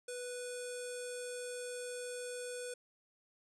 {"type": "tone with low-pass filter", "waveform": "square", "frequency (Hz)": 493.3, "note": "B4", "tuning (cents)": -2, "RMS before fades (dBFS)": -43, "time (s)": [0.08, 2.74], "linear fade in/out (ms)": 5, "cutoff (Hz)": 8800, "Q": 7, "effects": []}